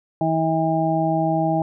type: harmonic tone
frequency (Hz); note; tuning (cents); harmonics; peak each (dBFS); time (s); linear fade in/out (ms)
161.2; E3; -38; 1 / 2 / 4 / 5; -23 / -23 / -23 / -23; 0.21-1.62; 2
effects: none

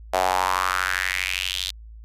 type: tone with high-pass filter sweep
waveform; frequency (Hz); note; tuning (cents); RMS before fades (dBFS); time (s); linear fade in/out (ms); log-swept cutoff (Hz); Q
sawtooth; 92.5; F#2; 0; -24; 0.13-1.71; 10; 660 to 3800; 4
effects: added 55 Hz sine -39 dBFS peak until 2.04 s + resampled to 32000 Hz

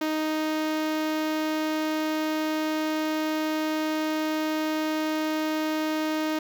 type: tone with notch filter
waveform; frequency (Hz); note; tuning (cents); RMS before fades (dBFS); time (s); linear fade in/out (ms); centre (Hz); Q
sawtooth; 311.1; D#4; 0; -27; 0.01-6.39; 5; 9000; 1
effects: none

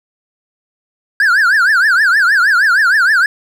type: tone with vibrato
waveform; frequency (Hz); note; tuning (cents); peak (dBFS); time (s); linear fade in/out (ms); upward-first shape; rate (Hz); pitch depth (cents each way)
triangle; 1568; G6; 0; -6; 1.2-3.26; 2; triangle; 6.4; 260
effects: none

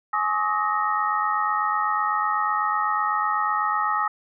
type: tone cluster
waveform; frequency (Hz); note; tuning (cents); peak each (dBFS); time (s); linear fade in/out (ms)
sine; 841 / 1088 / 1186 / 1274 / 1862; G#5 / C#6 / D6 / D#6 / A#6; +22 / -33 / +17 / +41 / -2; -27 / -31 / -30 / -23 / -31; 0.13-4.08; 5
effects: none

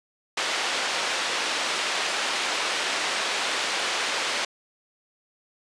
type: band-pass noise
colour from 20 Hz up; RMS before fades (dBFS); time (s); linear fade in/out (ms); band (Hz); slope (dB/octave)
white; -27; 0.37-4.45; 5; 410 to 3800; 12
effects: resampled to 22050 Hz

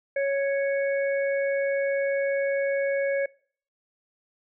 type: harmonic tone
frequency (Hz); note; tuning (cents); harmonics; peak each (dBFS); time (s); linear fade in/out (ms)
554.4; C#5; 0; 1 / 3 / 4; -23 / -33 / -35; 0.16-3.26; 5
effects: noise-tail reverb RT60 0.5 s tail -23 dB re dry

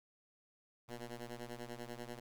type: ring-modulated tone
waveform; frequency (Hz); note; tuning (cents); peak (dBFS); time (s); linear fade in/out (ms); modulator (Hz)
10% pulse; 120.1; B2; -48; -34; 0.88-2.2; 10; 115
effects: none

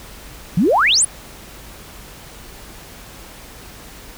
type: exponential sweep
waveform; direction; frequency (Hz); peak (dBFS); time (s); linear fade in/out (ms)
sine; up; 152.3 to 10548; -11; 0.57-1.05; 5
effects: added 50 Hz sine -44 dBFS peak until 4.17 s + pink hiss -39 dBFS RMS until 4.17 s

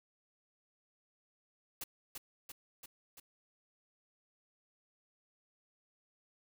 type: noise with echo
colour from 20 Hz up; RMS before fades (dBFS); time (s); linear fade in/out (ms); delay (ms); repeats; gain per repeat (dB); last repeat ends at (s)
white; -42; 1.81-1.84; 5; 340; 4; -3; 3.2
effects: none

